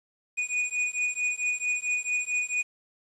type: beating tone pair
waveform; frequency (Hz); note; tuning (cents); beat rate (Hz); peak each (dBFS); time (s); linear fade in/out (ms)
square; 2466 / 2470.5; D#7 / D#7; -16 / -13; 4.5; -30; 0.37-2.63; 20
effects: resampled to 24000 Hz + 9-bit